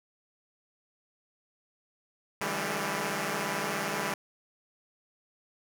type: tone cluster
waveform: 5% pulse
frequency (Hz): 144.4 / 164.7 / 198 / 215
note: D3 / E3 / G3 / A3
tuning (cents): -29 / -1 / +18 / -40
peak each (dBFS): -27 / -25 / -22 / -25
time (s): 2.41-4.14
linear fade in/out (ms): 2
effects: none